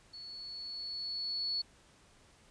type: tone with level ramp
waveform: sine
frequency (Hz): 4408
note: C#8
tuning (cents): -11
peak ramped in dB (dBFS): -45 to -31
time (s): 0.13-1.62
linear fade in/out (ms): 10
effects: pink hiss -63 dBFS RMS until 2.5 s + resampled to 22050 Hz